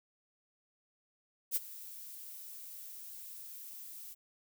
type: noise with ADSR envelope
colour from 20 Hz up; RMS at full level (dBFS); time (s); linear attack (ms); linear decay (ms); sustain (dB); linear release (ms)
violet; -30; 1.51-4.15; 51; 23; -18; 28
effects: none